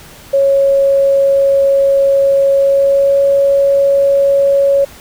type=tone with pitch glide; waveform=sine; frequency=551 to 555.8 Hz; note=C#5 to C#5; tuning=-11 to +4 cents; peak=-7 dBFS; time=0.33-4.85 s; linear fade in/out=10 ms; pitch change=+15 cents; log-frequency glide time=2.56-3.2 s; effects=pink hiss -37 dBFS RMS until 5 s